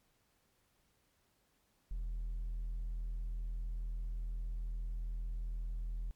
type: tone with hard clipping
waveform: sine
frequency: 41.2 Hz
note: E1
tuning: in tune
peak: -37 dBFS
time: 1.91-6.11 s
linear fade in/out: 0 ms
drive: 2 dB
effects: pink hiss -75 dBFS RMS until 6.15 s + MP3 96 kbps